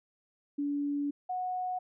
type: tone pair in turn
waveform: sine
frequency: 287.1 / 733.5 Hz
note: D4 / F#5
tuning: -39 / -15 cents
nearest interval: octave + major third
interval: 1624 cents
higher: second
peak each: -29 / -31 dBFS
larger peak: first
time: 0.58-1.11 / 1.29-1.79 s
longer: first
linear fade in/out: 10 ms
effects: none